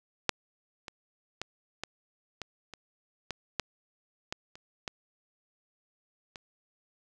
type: clicks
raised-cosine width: 0.2 ms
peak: -6 / -23 / -17 / -17 / -20 / -26 / -17 / -11 / -16 / -30 / -17 / -25 dBFS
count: 12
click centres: 0.293 / 0.882 / 1.416 / 1.836 / 2.417 / 2.737 / 3.307 / 3.597 / 4.325 / 4.555 / 4.878 / 6.358 s
effects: none